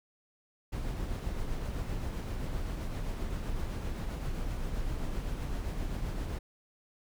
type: noise with tremolo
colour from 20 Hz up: brown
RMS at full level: -33 dBFS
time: 0.72-6.39 s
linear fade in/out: 10 ms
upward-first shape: triangle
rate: 7.7 Hz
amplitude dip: 35%
effects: none